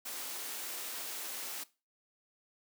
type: high-pass noise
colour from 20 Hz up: white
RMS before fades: -41 dBFS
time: 0.05-1.64 s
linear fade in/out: 10 ms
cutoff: 250 Hz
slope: 24 dB/octave
effects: noise-tail reverb RT60 0.3 s tail -19 dB re dry